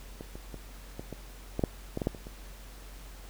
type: clicks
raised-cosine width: 2 ms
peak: -26 / -29 / -27 / -24 / -24 / -17 / -11 / -18 / -17 / -13 / -28 / -30 dBFS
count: 12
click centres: 0.209 / 0.355 / 0.543 / 0.995 / 1.127 / 1.594 / 1.638 / 1.974 / 2.018 / 2.071 / 2.148 / 2.269 s
effects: added 46 Hz sine -45 dBFS peak until 3.29 s + pink hiss -52 dBFS RMS until 3.29 s